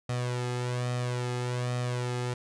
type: tone with flanger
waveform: sawtooth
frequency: 123.47 Hz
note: B2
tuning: in tune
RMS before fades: -31 dBFS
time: 0.09-2.34 s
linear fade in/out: 5 ms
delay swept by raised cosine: 1.6 to 2.38 ms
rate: 1.2 Hz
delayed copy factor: +0.65
effects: resampled to 22050 Hz